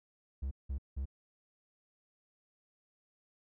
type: tone bursts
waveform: triangle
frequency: 67.6 Hz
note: C#2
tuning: 43 cents flat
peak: -32 dBFS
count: 3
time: 0.42-1.056 s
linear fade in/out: 10 ms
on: 92 ms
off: 180 ms
effects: none